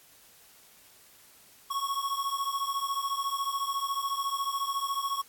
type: beating tone pair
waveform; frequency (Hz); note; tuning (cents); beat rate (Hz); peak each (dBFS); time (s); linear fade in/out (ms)
square; 1100 / 1114; C#6 / C#6; -14 / +8; 14; -32 / -34; 1.7-5.22; 10
effects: white hiss -57 dBFS RMS until 5.28 s + AAC 64 kbps